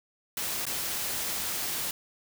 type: noise with dropouts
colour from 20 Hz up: white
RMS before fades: -32 dBFS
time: 0.37-1.91 s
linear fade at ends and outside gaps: 2 ms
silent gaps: 0.654-0.666 s
effects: none